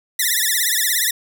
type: tone with vibrato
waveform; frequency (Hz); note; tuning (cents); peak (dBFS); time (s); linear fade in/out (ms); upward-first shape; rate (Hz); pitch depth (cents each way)
5% pulse; 1864.7; A#6; 0; -6; 0.19-1.11; 5; triangle; 17; 180
effects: none